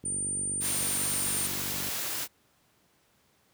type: click train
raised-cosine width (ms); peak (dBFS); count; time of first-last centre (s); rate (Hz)
3; -28; 90; 0.04-1.886; 48.2
type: tone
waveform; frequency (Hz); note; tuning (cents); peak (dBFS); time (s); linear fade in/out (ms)
sine; 9020; C#9; +29; -29; 0.05-1.47; 5
type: noise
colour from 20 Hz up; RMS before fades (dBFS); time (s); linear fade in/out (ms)
white; -33; 0.6-2.28; 50
effects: pink hiss -67 dBFS RMS until 3.53 s + high-pass 80 Hz 12 dB/octave